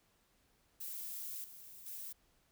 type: noise with level steps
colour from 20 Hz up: violet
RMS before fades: -44 / -54 / -46 dBFS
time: 0.8-2.13 s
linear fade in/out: 10 ms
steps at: 1.44 / 1.86 s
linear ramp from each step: 2 ms
effects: pink hiss -73 dBFS RMS until 2.51 s